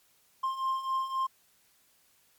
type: beating tone pair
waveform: triangle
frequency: 1054 / 1057.8 Hz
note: C6 / C6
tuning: +12 / +19 cents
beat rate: 3.8 Hz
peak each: -33 / -28 dBFS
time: 0.43-1.27 s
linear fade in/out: 10 ms
effects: white hiss -66 dBFS RMS until 2.38 s + MP3 96 kbps